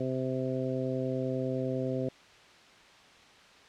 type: harmonic tone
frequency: 130 Hz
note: C3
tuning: 11 cents flat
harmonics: 1 / 2 / 3 / 4 / 5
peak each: -35 / -34 / -36 / -35 / -40 dBFS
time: 0-2.09 s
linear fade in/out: 5 ms
effects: white hiss -55 dBFS RMS until 3.68 s + low-pass 4000 Hz 12 dB/octave